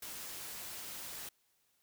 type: noise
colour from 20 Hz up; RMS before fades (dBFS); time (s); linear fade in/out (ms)
white; -45; 0.02-1.29; 5
effects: white hiss -75 dBFS RMS until 1.82 s